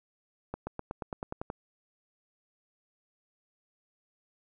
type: accelerating click train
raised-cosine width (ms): 1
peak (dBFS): -21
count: 10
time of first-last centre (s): 0.54-1.501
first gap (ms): 130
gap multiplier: 0.95
effects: none